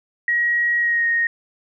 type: tone with pitch glide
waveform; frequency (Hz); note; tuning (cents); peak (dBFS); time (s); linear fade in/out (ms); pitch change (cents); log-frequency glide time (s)
sine; 1900 to 1863; A#6 to A#6; +33 to -2; -16; 0.28-1.27; 2; -35; 0.79-1.06
effects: none